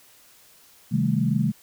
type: chord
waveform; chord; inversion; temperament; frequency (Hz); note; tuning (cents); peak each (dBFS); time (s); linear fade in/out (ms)
sine; A half-diminished seventh; first; just; 132 / 158.4 / 198 / 220; C3 / Eb3 / G3 / A3; +16 / +31 / +18 / 0; -25; 0.91-1.52; 20
effects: white hiss -54 dBFS RMS until 1.62 s